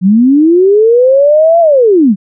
sine linear two-way sweep, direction up then down, 175.9 to 687 to 175.9 Hz, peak -3 dBFS, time 0.01-2.16 s, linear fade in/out 50 ms, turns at 1.6 s, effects none

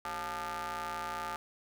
sawtooth ring-modulated tone, 164.81 Hz, E3, in tune, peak -29 dBFS, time 0.05-1.36 s, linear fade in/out 0 ms, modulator 1040 Hz, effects none

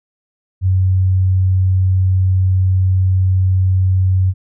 sine tone, 93.5 Hz, F#2, 19 cents sharp, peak -10 dBFS, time 0.61-4.34 s, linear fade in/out 50 ms, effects none

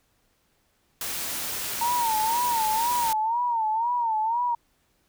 white noise, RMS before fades -31 dBFS, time 1.01-3.13 s, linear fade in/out 2 ms
sine tone with vibrato, 918 Hz, A#5, 27 cents flat, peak -22 dBFS, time 1.81-4.55 s, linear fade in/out 5 ms, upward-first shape sine, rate 2 Hz, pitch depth 110 cents each way
effects pink hiss -68 dBFS RMS until 5.08 s

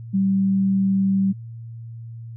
sine tone, 193.7 Hz, G3, 20 cents flat, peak -16 dBFS, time 0.13-1.33 s, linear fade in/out 20 ms, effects added 115 Hz sine -33 dBFS peak until 2.36 s

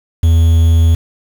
triangle tone with quantisation, 82.41 Hz, E2, in tune, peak -4 dBFS, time 0.23-0.95 s, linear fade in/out 5 ms, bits 5, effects none

